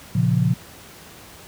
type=chord; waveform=sine; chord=Bb minor; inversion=none; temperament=equal; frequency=116.54 / 138.59 / 174.61 Hz; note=Bb2 / Db3 / F3; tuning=0 / 0 / 0 cents; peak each=-20 dBFS; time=0.15-0.54 s; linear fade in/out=5 ms; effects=pink hiss -43 dBFS RMS until 1.47 s + high-pass 60 Hz 12 dB/octave